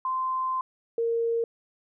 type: tone pair in turn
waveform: sine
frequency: 1038 / 462.4 Hz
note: C6 / A#4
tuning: -14 / -14 cents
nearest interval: octave + major second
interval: 1400 cents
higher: first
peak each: -25 / -23 dBFS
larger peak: second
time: 0.05-0.61 / 0.98-1.44 s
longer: first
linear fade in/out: 2 ms
effects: none